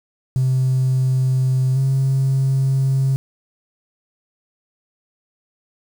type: tone pair in turn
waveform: triangle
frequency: 130 / 134.2 Hz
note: C3 / C3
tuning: -11 / +44 cents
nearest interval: minor second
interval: 55 cents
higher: second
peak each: -11 / -11 dBFS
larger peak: neither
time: 0.36-1.76 / 1.76-3.16 s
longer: neither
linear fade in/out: 0 ms
effects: tanh soft clip ceiling -11 dBFS + 7-bit